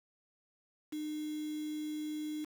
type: tone with quantisation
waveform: sine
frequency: 304.3 Hz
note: D#4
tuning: 38 cents flat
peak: -36 dBFS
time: 0.92-2.45 s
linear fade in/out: 10 ms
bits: 8
effects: none